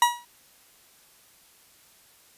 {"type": "tone with exponential decay", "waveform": "40% pulse", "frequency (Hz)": 961, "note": "B5", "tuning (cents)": -48, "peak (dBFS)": -12, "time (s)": [0.02, 0.25], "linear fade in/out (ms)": 2, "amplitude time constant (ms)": 49, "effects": ["white hiss -57 dBFS RMS until 2.37 s", "resampled to 32000 Hz"]}